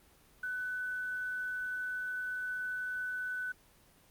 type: tone with quantisation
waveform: sine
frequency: 1500 Hz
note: F#6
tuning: 23 cents sharp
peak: -34 dBFS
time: 0.43-3.52 s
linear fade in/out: 5 ms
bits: 10
effects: pink hiss -63 dBFS RMS until 4.1 s + Opus 24 kbps